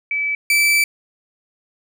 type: tone pair in turn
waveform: sine / 40% pulse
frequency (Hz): 2301 / 2320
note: D7 / D7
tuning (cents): -36 / -22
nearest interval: unison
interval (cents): 14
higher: second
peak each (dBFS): -18 / -12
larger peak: second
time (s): 0.11-0.35 / 0.5-0.84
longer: second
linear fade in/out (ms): 2
effects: none